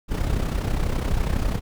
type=noise with amplitude modulation; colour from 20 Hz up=brown; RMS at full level=-20 dBFS; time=0.08-1.61 s; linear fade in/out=50 ms; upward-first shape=sine; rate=32.1 Hz; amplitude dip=65%; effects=none